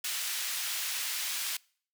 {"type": "high-pass noise", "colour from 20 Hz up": "pink", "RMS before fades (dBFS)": -34, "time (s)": [0.04, 1.57], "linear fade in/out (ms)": 5, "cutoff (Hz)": 2300, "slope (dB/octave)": 12, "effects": ["noise-tail reverb RT60 0.5 s tail -25 dB re dry"]}